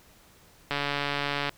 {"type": "click train", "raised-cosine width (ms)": 0.3, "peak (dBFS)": -12, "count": 113, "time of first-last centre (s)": [0.71, 1.493], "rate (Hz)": 143, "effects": ["pink hiss -57 dBFS RMS until 1.57 s"]}